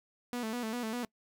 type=tone with vibrato; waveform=sawtooth; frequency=231.9 Hz; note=A#3; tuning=9 cents flat; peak=-30 dBFS; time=0.33-1.05 s; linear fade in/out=0 ms; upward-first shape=square; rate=5 Hz; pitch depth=89 cents each way; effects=noise-tail reverb RT60 0.1 s tail -24 dB re dry